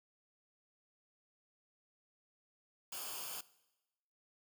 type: noise with comb filter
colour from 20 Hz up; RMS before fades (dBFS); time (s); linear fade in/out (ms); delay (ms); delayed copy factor
white; -44; 2.92-3.41; 5; 0.51; -0.7
effects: noise-tail reverb RT60 1.0 s tail -20 dB re dry